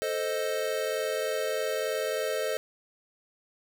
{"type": "chord", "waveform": "square", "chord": "A diminished", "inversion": "none", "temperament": "equal", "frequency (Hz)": [440, 523.3, 622.3], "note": ["A4", "C5", "Eb5"], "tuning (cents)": [0, 0, 0], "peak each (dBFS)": -33, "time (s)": [0.02, 2.57], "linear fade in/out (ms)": 0, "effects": []}